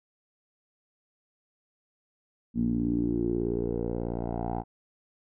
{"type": "tone with low-pass filter sweep", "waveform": "10% pulse", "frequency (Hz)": 58.27, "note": "A#1", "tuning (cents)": 0, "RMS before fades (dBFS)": -29, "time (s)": [2.54, 4.64], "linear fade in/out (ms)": 50, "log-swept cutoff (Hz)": [230, 780], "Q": 5.7, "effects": []}